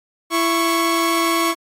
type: tone pair together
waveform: sawtooth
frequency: 333.6 / 1105 Hz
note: E4 / C#6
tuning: +21 / -6 cents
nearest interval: octave + major sixth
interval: 2073 cents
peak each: -15 / -15 dBFS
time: 0.3-1.55 s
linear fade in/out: 50 ms
effects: AAC 48 kbps